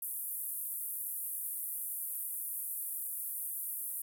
white band-pass noise, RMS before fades -39 dBFS, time 0.02-4.02 s, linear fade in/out 5 ms, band 9800 to 15000 Hz, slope 48 dB/octave, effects none

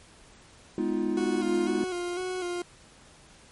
triangle chord, F half-diminished seventh, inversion first, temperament just, 209.5 / 251.4 / 314.3 / 349.2 Hz, Ab3 / Cb4 / Eb4 / F4, +15 / +31 / +18 / 0 cents, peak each -30 / -30 / -28 / -28 dBFS, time 0.78-1.84 s, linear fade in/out 2 ms
40% pulse tone with vibrato, 360 Hz, F#4, 47 cents flat, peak -29 dBFS, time 1.17-2.62 s, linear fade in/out 2 ms, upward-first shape square, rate 2 Hz, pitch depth 38 cents each way
effects pink hiss -54 dBFS RMS until 3.51 s + MP3 48 kbps

